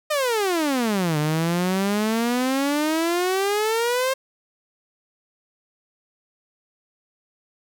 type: exponential two-way sweep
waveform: sawtooth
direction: down then up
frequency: 622.3 to 148 to 536 Hz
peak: -16 dBFS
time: 0.1-4.14 s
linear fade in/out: 10 ms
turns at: 1.18 s
effects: none